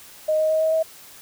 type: tone with pitch steps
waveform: sine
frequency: 621 / 626 / 631.1 / 636.2 / 641.4 Hz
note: D#5 / D#5 / D#5 / D#5 / E5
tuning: -3 / +10 / +24 / +38 / -48 cents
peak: -17 dBFS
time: 0.28-0.83 s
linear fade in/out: 10 ms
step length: 110 ms
effects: white hiss -45 dBFS RMS until 1.21 s